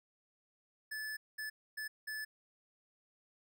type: tone bursts at uneven times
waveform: square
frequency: 1734 Hz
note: A6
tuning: 26 cents flat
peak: -40 dBFS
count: 4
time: 0.91-1.17 / 1.38-1.5 / 1.77-1.88 / 2.07-2.25 s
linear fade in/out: 10 ms
effects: none